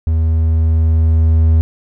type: tone with level ramp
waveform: triangle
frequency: 80.4 Hz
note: E2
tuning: 43 cents flat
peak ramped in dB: -9 to -5 dBFS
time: 0.07-1.61 s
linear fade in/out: 0 ms
effects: none